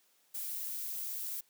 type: noise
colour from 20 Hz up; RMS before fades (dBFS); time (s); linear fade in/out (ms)
violet; -39; 0.34-1.41; 10
effects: white hiss -70 dBFS RMS until 1.49 s + high-pass 200 Hz 12 dB/octave